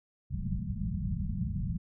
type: low-pass noise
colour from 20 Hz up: white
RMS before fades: -33 dBFS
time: 0.3-1.78 s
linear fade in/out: 20 ms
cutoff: 210 Hz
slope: 96 dB/octave
effects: none